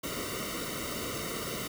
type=noise with comb filter; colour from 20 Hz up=pink; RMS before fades=-36 dBFS; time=0.03-1.68 s; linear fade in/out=10 ms; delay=1.2 ms; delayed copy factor=-0.9; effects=none